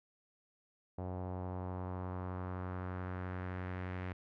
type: tone with low-pass filter sweep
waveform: sawtooth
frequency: 91.6 Hz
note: F#2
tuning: 17 cents flat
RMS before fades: -41 dBFS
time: 0.98-4.13 s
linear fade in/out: 5 ms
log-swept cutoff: 740 to 2100 Hz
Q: 2
effects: none